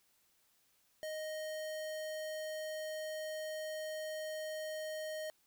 square tone, 622.3 Hz, D#5, in tune, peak -40 dBFS, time 1.03-5.3 s, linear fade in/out 0 ms, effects white hiss -73 dBFS RMS until 5.46 s

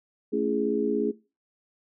sine chord, A major seventh, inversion none, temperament equal with one note detuned, 220 / 277.2 / 334.4 / 415.3 Hz, A3 / C#4 / E4 / G#4, 0 / 0 / +25 / 0 cents, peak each -30 / -29 / -31 / -26 dBFS, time 0.32-1.12 s, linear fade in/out 20 ms, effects noise-tail reverb RT60 0.3 s tail -20 dB re dry

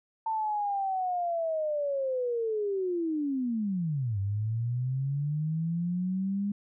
sine linear two-way sweep, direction down then up, 897 to 96.5 to 204.8 Hz, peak -27 dBFS, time 0.26-6.52 s, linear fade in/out 5 ms, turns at 4.19 s, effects none

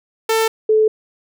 sawtooth / sine tone pair in turn, 446.1 / 433.9 Hz, A4 / A4, +24 / -24 cents, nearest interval unison, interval 48 cents, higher first, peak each -10 dBFS, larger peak neither, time 0.29-0.48 / 0.69-0.88 s, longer neither, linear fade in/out 5 ms, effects none

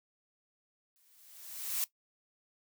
blue noise with exponential growth, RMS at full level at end -31 dBFS, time 0.96-1.84 s, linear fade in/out 0 ms, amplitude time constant 190 ms, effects noise-tail reverb RT60 0.1 s tail -17 dB re dry

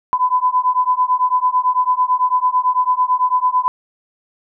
sine beating tone pair, 1001 / 1010 Hz, B5 / B5, +23 / +39 cents, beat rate 9 Hz, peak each -16 / -16 dBFS, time 0.13-3.68 s, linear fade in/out 0 ms, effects none

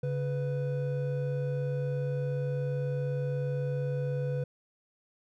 triangle tone pair together, 139.8 / 496.6 Hz, C#3 / B4, +15 / +9 cents, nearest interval octave + minor seventh, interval 2194 cents, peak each -28 / -32 dBFS, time 0.03-4.44 s, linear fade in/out 5 ms, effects none

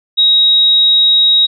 sine tone, 3800 Hz, A#7, 33 cents sharp, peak -6 dBFS, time 0.17-1.47 s, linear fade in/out 20 ms, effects none

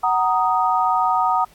sine chord, D# minor, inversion first, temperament just, 746.7 / 933.4 / 1244.5 Hz, F#5 / A#5 / D#6, +16 / +2 / 0 cents, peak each -20 dBFS, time 0.03-1.45 s, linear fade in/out 10 ms, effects pink hiss -53 dBFS RMS until 1.54 s + AAC 64 kbps

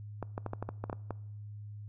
clicks, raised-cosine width 1 ms, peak -22 dBFS, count 10, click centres 0.227 / 0.379 / 0.463 / 0.534 / 0.626 / 0.69 / 0.84 / 0.898 / 0.929 / 1.107 s, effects noise-tail reverb RT60 0.8 s tail -22 dB re dry + added 104 Hz sine -42 dBFS peak until 1.88 s

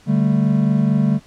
triangle chord, D suspended fourth, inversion none, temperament just, 146.83 / 195.78 / 220.2 Hz, D3 / G3 / A3, 0 / -2 / +2 cents, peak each -16 dBFS, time 0.06-1.2 s, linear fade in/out 50 ms, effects pink hiss -50 dBFS RMS until 1.26 s + low-pass 8000 Hz 12 dB/octave

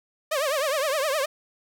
sawtooth tone with vibrato, 579 Hz, D5, 25 cents flat, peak -19 dBFS, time 0.31-1.26 s, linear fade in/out 10 ms, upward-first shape triangle, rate 9.7 Hz, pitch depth 210 cents each way, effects none

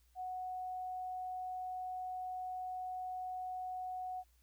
sine tone, 738 Hz, F#5, 5 cents flat, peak -39 dBFS, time 0.15-4.24 s, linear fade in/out 50 ms, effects added 60 Hz sine -67 dBFS peak until 4.42 s + white hiss -75 dBFS RMS until 4.42 s

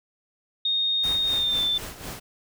sine tone with pitch glide, 3700 to 3543 Hz, A#7 to A7, -14 to +11 cents, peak -21 dBFS, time 0.65-1.78 s, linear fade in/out 5 ms, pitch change -75 cents, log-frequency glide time 1.28-1.63 s
pink noise with tremolo, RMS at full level -35 dBFS, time 1.03-2.2 s, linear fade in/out 10 ms, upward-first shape sine, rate 4 Hz, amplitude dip 65%
effects none

